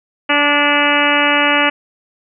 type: harmonic tone with a mistuned harmonic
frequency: 290.2 Hz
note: D4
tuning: 21 cents flat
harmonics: 1 / 2 / 3 / 4 / 5 / 6 / 7 / 8 / 9 / 10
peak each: -20 / -20 / -20 / -20 / -20 / -20 / -20 / -20 / -20 / -20 dBFS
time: 0.29-1.7 s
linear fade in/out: 10 ms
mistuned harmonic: 4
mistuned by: +16 cents
effects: none